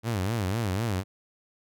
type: tone with vibrato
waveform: sawtooth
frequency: 103.83 Hz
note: G#2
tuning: in tune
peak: -22 dBFS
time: 0.03-1.04 s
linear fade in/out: 50 ms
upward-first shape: sine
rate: 4 Hz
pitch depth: 230 cents each way
effects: none